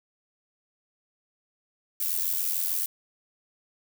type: noise with amplitude modulation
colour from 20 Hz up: violet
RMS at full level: -25 dBFS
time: 2-2.86 s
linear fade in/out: 5 ms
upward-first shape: sine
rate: 86.7 Hz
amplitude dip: 65%
effects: none